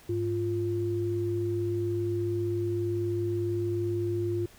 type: tone pair together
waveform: sine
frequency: 103.44 / 348.2 Hz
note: G#2 / F4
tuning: -6 / -5 cents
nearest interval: octave + major sixth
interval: 2101 cents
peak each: -31 / -28 dBFS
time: 0.09-4.46 s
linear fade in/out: 5 ms
effects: pink hiss -55 dBFS RMS until 4.58 s